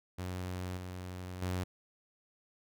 sawtooth tone with level steps, 91.2 Hz, F#2, 24 cents flat, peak -33 / -37 / -29 dBFS, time 0.18-1.64 s, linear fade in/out 10 ms, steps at 0.77 / 1.42 s, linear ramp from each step 5 ms, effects none

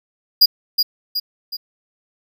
square tone with echo, 4862 Hz, D#8, 41 cents flat, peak -7 dBFS, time 0.41-0.46 s, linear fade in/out 10 ms, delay 370 ms, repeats 3, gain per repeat -6 dB, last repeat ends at 1.57 s, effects none

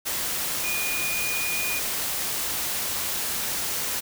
sine tone in noise, 2448 Hz, D#7, 29 cents flat, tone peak -28 dBFS, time 0.63-1.8 s, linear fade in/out 20 ms, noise white, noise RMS -28 dBFS, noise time 0.05-4.01 s, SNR -3 dB, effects none

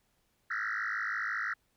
sine tone with frequency modulation, 1631 Hz, G#6, 32 cents flat, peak -30 dBFS, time 0.5-1.54 s, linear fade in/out 10 ms, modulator 52.9 Hz, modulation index 6.1, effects tanh soft clip ceiling -28 dBFS + pink hiss -74 dBFS RMS until 1.76 s

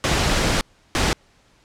pink noise bursts at uneven times, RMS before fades -19 dBFS, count 2, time 0.04-0.61 / 0.95-1.13 s, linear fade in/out 0 ms, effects pink hiss -57 dBFS RMS until 1.64 s + low-pass 7000 Hz 12 dB/octave

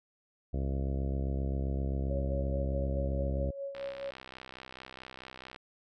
harmonic tone, 67.6 Hz, C#2, 43 cents flat, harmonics 1 / 2 / 3 / 4 / 5 / 6 / 7 / 8 / 9 / 10, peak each -31 / -37 / -41 / -43 / -45 / -47 / -48 / -49 / -50 / -51 dBFS, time 0.53-3.51 s, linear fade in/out 10 ms
sine tone with tremolo, 554.4 Hz, C#5, in tune, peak -34 dBFS, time 2.1-4.11 s, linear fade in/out 10 ms, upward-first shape sine, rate 4.7 Hz, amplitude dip 60%
click train, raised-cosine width 0.3 ms, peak -29 dBFS, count 118, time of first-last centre 3.75-5.561 s, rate 64.6 Hz
effects none

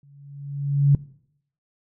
sine tone with exponential growth, 141.4 Hz, C#3, 35 cents sharp, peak -10 dBFS, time 0.03-0.95 s, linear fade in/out 2 ms, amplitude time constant 200 ms, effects noise-tail reverb RT60 0.7 s tail -21 dB re dry

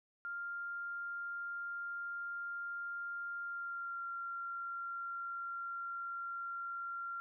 sine tone with pitch glide, 1396.9 to 1379.3 Hz, F6 to F6, 0 to -22 cents, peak -39 dBFS, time 0.25-7.2 s, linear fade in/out 0 ms, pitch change -22 cents, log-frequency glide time 3.42-4.04 s, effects none

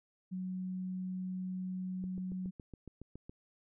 sine tone, 185 Hz, F#3, in tune, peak -36 dBFS, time 0.31-2.51 s, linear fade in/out 20 ms
click train, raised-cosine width 3 ms, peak -34 dBFS, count 10, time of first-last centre 2.04-3.295 s, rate 7.17 Hz
effects none

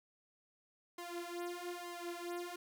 sawtooth tone with flanger, 349.2 Hz, F4, in tune, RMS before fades -44 dBFS, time 0.98-2.56 s, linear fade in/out 5 ms, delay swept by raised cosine 0.96 to 5.66 ms, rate 1.1 Hz, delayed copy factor +1, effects 11-bit

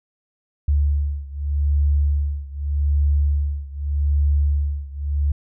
sine beating tone pair, 71.9 / 72.73 Hz, D2 / D2, -36 / -16 cents, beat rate 0.83 Hz, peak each -19 / -21 dBFS, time 0.68-5.32 s, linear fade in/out 5 ms, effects none

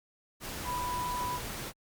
sine tone in noise, 987.8 Hz, B5, in tune, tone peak -32 dBFS, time 0.64-1.4 s, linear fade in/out 50 ms, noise pink, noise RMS -39 dBFS, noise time 0.4-1.73 s, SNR +4 dB, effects Opus 48 kbps

